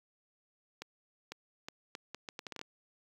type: accelerating click train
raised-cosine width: 0.2 ms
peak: -24 dBFS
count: 12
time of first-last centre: 0.82-2.614 s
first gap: 500 ms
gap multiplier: 0.73
effects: high-pass 100 Hz 12 dB/octave + 9-bit